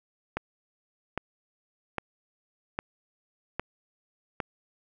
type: click train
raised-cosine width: 0.5 ms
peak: -14 dBFS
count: 6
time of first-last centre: 0.37-4.402 s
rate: 1.24 Hz
effects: none